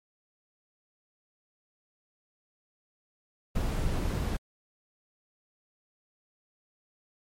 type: noise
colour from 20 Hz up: brown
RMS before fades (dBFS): -29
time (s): 3.55-4.37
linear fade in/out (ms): 10
effects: MP3 64 kbps